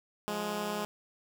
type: tone pair together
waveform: 10% pulse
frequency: 175.5 / 208.7 Hz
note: F3 / G#3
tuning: +9 / +9 cents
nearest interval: minor third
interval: 300 cents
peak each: -32 / -25 dBFS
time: 0.28-0.85 s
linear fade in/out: 0 ms
effects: none